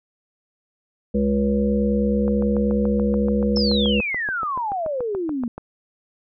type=harmonic tone; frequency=69.3 Hz; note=C#2; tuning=in tune; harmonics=1 / 3 / 5 / 7 / 8; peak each=-26 / -19 / -30 / -23 / -32 dBFS; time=1.14-4.01 s; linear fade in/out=10 ms
type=click train; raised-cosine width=1 ms; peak=-18 dBFS; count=24; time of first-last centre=2.28-5.58 s; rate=6.97 Hz
type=exponential sweep; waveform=sine; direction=down; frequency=5370 to 227.9 Hz; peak=-22 dBFS; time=3.56-5.48 s; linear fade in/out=2 ms
effects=none